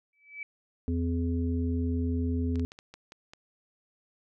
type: tone with exponential growth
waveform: sine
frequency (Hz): 2301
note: D7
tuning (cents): -36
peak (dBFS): -33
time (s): 0.13-0.43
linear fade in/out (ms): 2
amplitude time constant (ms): 65
type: harmonic tone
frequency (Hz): 84.5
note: E2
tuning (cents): +43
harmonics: 1 / 3 / 5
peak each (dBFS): -28 / -30 / -39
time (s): 0.88-2.65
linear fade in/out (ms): 0
type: clicks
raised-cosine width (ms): 0.2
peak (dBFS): -29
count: 7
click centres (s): 2.557 / 2.596 / 2.719 / 2.789 / 2.94 / 3.121 / 3.335
effects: none